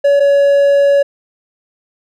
triangle tone pair in turn, 566 / 563.6 Hz, C#5 / C#5, +36 / +29 cents, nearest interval unison, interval 7 cents, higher first, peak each -5 dBFS, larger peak neither, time 0.04-0.2 / 0.2-1.03 s, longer second, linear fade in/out 10 ms, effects none

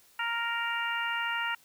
harmonic tone, 466.2 Hz, A#4, in tune, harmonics 2 / 3 / 4 / 5 / 6, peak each -35 / -33 / -35 / -40 / -36 dBFS, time 0.19-1.55 s, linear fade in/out 5 ms, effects white hiss -61 dBFS RMS until 1.64 s

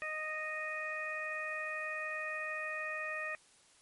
harmonic tone, 620 Hz, D#5, 6 cents flat, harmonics 1 / 2 / 3 / 4, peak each -44 / -44 / -39 / -42 dBFS, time 0.02-3.35 s, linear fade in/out 0 ms, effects white hiss -64 dBFS RMS until 3.81 s + MP3 48 kbps

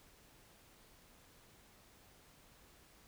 silence, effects pink hiss -64 dBFS RMS until 3.07 s

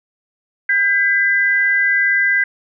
sine tone pair together, 1598.9 / 2000 Hz, G6 / B6, +34 / +21 cents, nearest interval major third, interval 387 cents, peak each -15 dBFS, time 0.69-2.44 s, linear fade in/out 5 ms, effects none

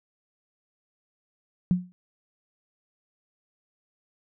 sine tone with exponential decay, 180 Hz, F#3, 47 cents flat, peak -15 dBFS, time 1.71-1.92 s, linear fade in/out 0 ms, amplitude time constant 44 ms, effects none

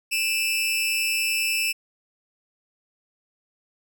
sawtooth tone with amplitude modulation, 2637 Hz, E7, in tune, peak -15 dBFS, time 0.11-1.73 s, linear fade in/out 20 ms, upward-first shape sine, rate 230 Hz, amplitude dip 80%, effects none

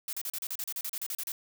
blue noise bursts, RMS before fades -35 dBFS, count 15, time 0.08-1.32 s, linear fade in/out 2 ms, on 50 ms, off 35 ms, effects none

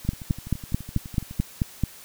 two click trains, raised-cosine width 5 ms, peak -9 / -24 dBFS, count 9 / 17, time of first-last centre 0.09-1.837 / 0.05-1.395 s, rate 4.58 / 11.9 Hz, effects white hiss -46 dBFS RMS until 2.04 s

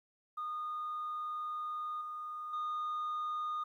sine tone with level steps, 1227 Hz, D#6, 25 cents flat, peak -35 / -39 / -32 dBFS, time 0.37-3.64 s, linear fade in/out 10 ms, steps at 2.01 / 2.53 s, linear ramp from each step 5 ms, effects tanh soft clip ceiling -33 dBFS + 12-bit

